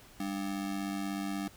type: ring-modulated tone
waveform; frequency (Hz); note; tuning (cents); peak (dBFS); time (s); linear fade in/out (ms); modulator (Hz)
square; 246.9; B3; 0; -31; 0.2-1.48; 2; 48.2
effects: pink hiss -56 dBFS RMS until 1.56 s